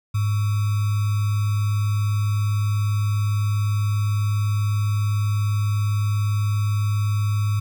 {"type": "tone with sample-and-hold", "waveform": "sine", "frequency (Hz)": 103.83, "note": "G#2", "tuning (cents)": 0, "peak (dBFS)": -18, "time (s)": [0.14, 7.6], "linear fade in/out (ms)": 10, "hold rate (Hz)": 1225, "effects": []}